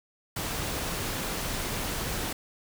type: noise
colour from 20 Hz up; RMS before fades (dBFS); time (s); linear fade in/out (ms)
pink; -32; 0.36-2.33; 5
effects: none